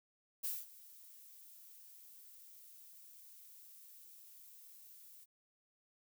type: noise with ADSR envelope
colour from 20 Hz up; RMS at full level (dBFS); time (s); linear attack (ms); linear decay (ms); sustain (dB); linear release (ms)
violet; -38; 0.43-5.26; 17; 210; -20; 32
effects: none